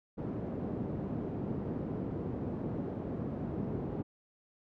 pink band-pass noise, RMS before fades -37 dBFS, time 0.17-4.03 s, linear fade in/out 20 ms, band 130 to 390 Hz, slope 12 dB/octave, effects none

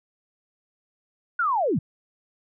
sine linear sweep, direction down, 1480 to 112.9 Hz, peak -20 dBFS, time 1.39-1.79 s, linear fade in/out 5 ms, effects none

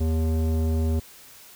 square tone with low-pass filter, 79.9 Hz, D#2, 47 cents sharp, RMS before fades -23 dBFS, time 0-1 s, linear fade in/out 10 ms, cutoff 460 Hz, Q 1, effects white hiss -48 dBFS RMS until 1.55 s

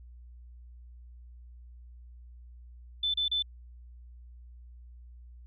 sine tone bursts, 3520 Hz, A7, in tune, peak -26 dBFS, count 3, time 3.03-3.424 s, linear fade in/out 5 ms, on 110 ms, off 32 ms, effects added 60 Hz sine -47 dBFS peak until 5.46 s

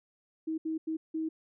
sine tone bursts at uneven times, 318.8 Hz, D#4, 42 cents sharp, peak -30 dBFS, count 4, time 0.47-0.58 / 0.65-0.78 / 0.87-0.97 / 1.14-1.29 s, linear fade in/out 10 ms, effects none

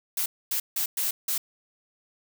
blue noise bursts at uneven times, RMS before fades -27 dBFS, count 5, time 0.17-0.26 / 0.51-0.6 / 0.76-0.86 / 0.97-1.11 / 1.28-1.38 s, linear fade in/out 5 ms, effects none

